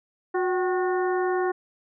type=harmonic tone with a mistuned harmonic; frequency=363.6 Hz; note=F#4; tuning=30 cents flat; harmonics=1 / 2 / 3 / 4 / 5; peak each=-23 / -29 / -33 / -35 / -37 dBFS; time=0.34-1.52 s; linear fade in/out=10 ms; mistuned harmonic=2; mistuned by=+76 cents; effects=none